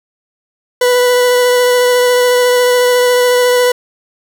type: tone with vibrato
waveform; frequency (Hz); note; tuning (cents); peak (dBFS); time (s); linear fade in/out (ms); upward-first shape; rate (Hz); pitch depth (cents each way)
40% pulse; 493.9; B4; 0; -7; 0.81-3.72; 5; sine; 14; 12
effects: none